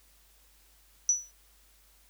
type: tone with exponential decay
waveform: sine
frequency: 5920 Hz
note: F#8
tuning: in tune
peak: -18 dBFS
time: 1.09-1.31 s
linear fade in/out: 1 ms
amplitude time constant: 46 ms
effects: added 50 Hz sine -63 dBFS peak until 2.09 s + white hiss -63 dBFS RMS until 2.09 s